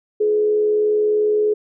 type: tone with frequency modulation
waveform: sine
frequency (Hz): 422.8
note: G#4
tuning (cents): +31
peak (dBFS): -14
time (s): 0.2-1.54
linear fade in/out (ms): 10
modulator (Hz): 77.6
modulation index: 0.25
effects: none